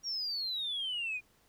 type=exponential sweep; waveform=sine; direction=down; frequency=5700 to 2417 Hz; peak=-32 dBFS; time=0.03-1.21 s; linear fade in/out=50 ms; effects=tanh soft clip ceiling -29 dBFS + pink hiss -68 dBFS RMS until 1.48 s